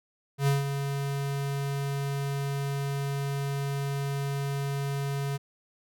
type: tone with ADSR envelope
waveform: square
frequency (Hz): 139.7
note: C#3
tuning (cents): +14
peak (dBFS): -21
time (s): 0.38-5.38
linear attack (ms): 92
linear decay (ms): 160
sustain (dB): -8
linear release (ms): 22
effects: none